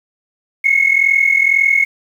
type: tone pair together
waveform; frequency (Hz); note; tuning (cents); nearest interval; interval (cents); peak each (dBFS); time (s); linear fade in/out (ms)
sine; 2161 / 2203; C#7 / C#7; -45 / -11; unison; 34; -12; 0.64-1.85; 10
effects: tanh soft clip ceiling -2 dBFS + 7-bit